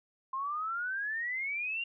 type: exponential sweep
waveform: sine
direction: up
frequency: 1046.5 to 2810 Hz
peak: -32 dBFS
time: 0.33-1.84 s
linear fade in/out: 5 ms
effects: none